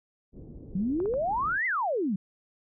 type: low-pass noise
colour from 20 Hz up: pink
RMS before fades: -44 dBFS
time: 0.32-1.59 s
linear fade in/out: 50 ms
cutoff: 410 Hz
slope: 24 dB/octave
type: exponential two-way sweep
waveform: sine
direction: up then down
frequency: 176.1 to 2093 to 176.1 Hz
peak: -25 dBFS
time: 0.75-2.16 s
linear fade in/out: 5 ms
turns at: 1.66 s
type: clicks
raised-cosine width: 1 ms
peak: -26 dBFS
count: 3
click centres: 1.002 / 1.058 / 1.139 s
effects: none